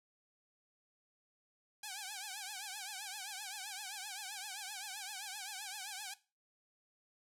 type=tone with vibrato; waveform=5% pulse; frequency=799 Hz; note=G5; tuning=33 cents sharp; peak=-31 dBFS; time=1.83-6.14 s; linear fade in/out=5 ms; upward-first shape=triangle; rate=7.7 Hz; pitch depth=160 cents each way; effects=noise-tail reverb RT60 0.3 s tail -17 dB re dry